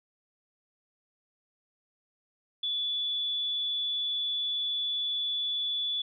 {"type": "tone", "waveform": "sine", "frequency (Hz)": 3447, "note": "A7", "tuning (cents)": -36, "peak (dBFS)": -28, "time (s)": [2.63, 6.02], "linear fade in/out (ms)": 5, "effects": []}